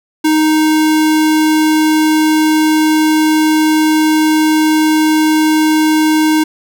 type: tone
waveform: square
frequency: 311.1 Hz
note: D#4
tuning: in tune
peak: -9 dBFS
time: 0.24-6.44 s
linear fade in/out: 10 ms
effects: none